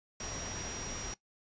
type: tone in noise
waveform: sine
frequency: 5700 Hz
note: F8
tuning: 34 cents sharp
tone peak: -43 dBFS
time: 0.2-1.14 s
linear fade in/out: 2 ms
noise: pink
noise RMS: -41 dBFS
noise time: 0.2-1.14 s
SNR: -5 dB
effects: noise-tail reverb RT60 0.1 s tail -18 dB re dry + resampled to 16000 Hz